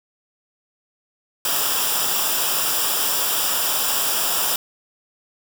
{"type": "noise with comb filter", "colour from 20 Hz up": "white", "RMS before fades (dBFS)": -21, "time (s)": [1.45, 4.56], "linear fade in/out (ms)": 2, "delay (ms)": 0.47, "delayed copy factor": -0.7, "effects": []}